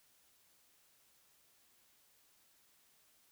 silence, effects white hiss -70 dBFS RMS until 3.31 s

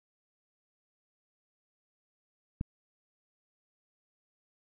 click, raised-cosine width 5 ms, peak -20 dBFS, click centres 2.611 s, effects none

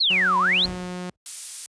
sine exponential two-way sweep, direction down then up, 4482 to 949 to 4482 Hz, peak -17 dBFS, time 0-0.66 s, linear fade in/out 10 ms, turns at 0.38 s
sawtooth tone with pitch glide, 185 to 180.15 Hz, F#3 to F#3, 0 to -46 cents, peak -26 dBFS, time 0.1-1.1 s, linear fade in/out 5 ms, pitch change -46 cents, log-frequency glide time 0.3-0.86 s
brown noise with exponential decay, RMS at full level -28 dBFS, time 0.65-1.16 s, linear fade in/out 2 ms, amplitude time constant 110 ms
violet noise, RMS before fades -28 dBFS, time 1.26-1.66 s, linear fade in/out 0 ms
effects high-pass 60 Hz 12 dB/octave + resampled to 22050 Hz

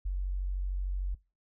sine tone, 46.63 Hz, F#1, 14 cents sharp, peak -29 dBFS, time 0.05-1.15 s, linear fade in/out 10 ms, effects noise-tail reverb RT60 0.3 s tail -23 dB re dry

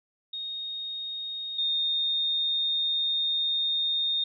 sine tone pair in turn, 3718 / 3671 Hz, A#7 / A#7, -5 / -27 cents, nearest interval unison, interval 22 cents, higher first, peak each -32 / -24 dBFS, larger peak second, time 0.33-1.58 / 1.58-4.24 s, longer second, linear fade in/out 5 ms, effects none

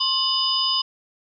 sine tone cluster, 1068 / 2966 / 3589 / 4970 Hz, C6 / F#7 / A7 / D#8, +35 / +4 / +34 / -3 cents, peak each -27 / -24 / -28 / -22 dBFS, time 0-0.82 s, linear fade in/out 10 ms, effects none

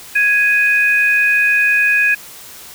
sine tone pair together, 1661.2 / 2495 Hz, G#6 / D#7, 0 / +4 cents, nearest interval perfect fifth, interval 704 cents, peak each -13 dBFS, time 0.15-2.15 s, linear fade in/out 10 ms, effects white hiss -36 dBFS RMS until 2.74 s

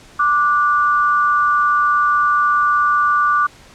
sine tone pair together, 1174.7 / 1458.1 Hz, D6 / F#6, 0 / -26 cents, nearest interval major third, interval 374 cents, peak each -13 / -18 dBFS, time 0.19-3.47 s, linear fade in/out 10 ms, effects pink hiss -44 dBFS RMS until 3.74 s + low-pass 8000 Hz 12 dB/octave

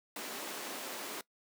pink high-pass noise, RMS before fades -42 dBFS, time 0.16-1.21 s, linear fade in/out 2 ms, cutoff 260 Hz, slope 24 dB/octave, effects noise-tail reverb RT60 0.1 s tail -20 dB re dry

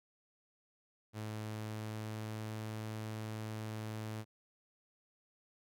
sawtooth tone with pitch glide, 108 to 109.07 Hz, A2 to A2, -32 to -15 cents, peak -36 dBFS, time 1.13-4.25 s, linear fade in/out 50 ms, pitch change +17 cents, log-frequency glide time 1.39-2.54 s, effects none

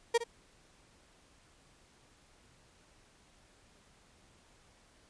35% pulse tone with echo, 467.3 Hz, A#4, 4 cents sharp, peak -22 dBFS, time 0.14-0.18 s, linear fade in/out 10 ms, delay 61 ms, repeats 1, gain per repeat -12 dB, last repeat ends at 0.241 s, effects pink hiss -64 dBFS RMS until 5.09 s + resampled to 22050 Hz

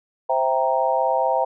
sine chord, C dominant seventh, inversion none, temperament equal, 523.3 / 659.3 / 784 / 932.3 Hz, C5 / E5 / G5 / Bb5, 0 / 0 / 0 / 0 cents, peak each -23 dBFS, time 0.29-1.45 s, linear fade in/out 10 ms, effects none

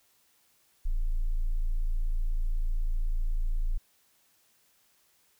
sine tone, 28.02 Hz, A0, 32 cents sharp, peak -23 dBFS, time 0.85-3.78 s, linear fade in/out 10 ms, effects tanh soft clip ceiling -21 dBFS + white hiss -67 dBFS RMS until 5.39 s

